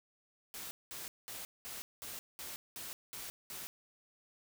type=noise bursts; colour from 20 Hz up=white; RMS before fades=-45 dBFS; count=9; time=0.54-3.67 s; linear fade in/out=0 ms; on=170 ms; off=200 ms; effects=none